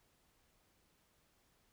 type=silence; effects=pink hiss -74 dBFS RMS until 1.72 s